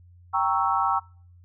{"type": "chord", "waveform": "sine", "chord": "G diminished seventh", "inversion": "none", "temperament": "equal", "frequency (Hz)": [784, 932.3, 1108.7, 1318.5], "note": ["G5", "Bb5", "Db6", "Fb6"], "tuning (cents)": [0, 0, 0, 0], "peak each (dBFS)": -26, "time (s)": [0.33, 1], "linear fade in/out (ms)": 20, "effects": ["noise-tail reverb RT60 0.5 s tail -26 dB re dry", "added 88 Hz sine -49 dBFS peak until 1.44 s"]}